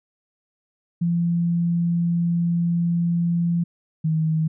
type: tone pair in turn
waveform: sine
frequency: 170.9 / 158.62 Hz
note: F3 / D#3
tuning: -37 / +34 cents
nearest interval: minor second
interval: 129 cents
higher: first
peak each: -18 dBFS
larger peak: neither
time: 1.01-3.64 / 4.04-4.48 s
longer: first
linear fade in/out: 10 ms
effects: none